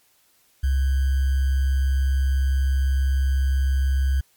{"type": "tone with sample-and-hold", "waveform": "sine", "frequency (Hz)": 67, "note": "C2", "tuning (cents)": 42, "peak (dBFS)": -17, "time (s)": [0.63, 4.21], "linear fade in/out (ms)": 10, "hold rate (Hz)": 1575, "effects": ["white hiss -61 dBFS RMS until 4.36 s", "MP3 96 kbps"]}